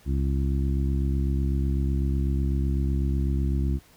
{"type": "harmonic tone", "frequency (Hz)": 68, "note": "C#2", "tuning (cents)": -33, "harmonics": [1, 2, 3, 4, 5], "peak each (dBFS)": [-23, -29, -33, -35, -37], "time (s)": [0.05, 3.8], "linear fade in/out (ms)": 50, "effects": ["pink hiss -56 dBFS RMS until 3.96 s"]}